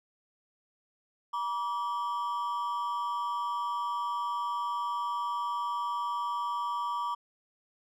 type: ring-modulated tone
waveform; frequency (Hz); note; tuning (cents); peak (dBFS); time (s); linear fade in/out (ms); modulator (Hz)
triangle; 1060; C6; +22; -25; 1.33-7.15; 10; 100
effects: none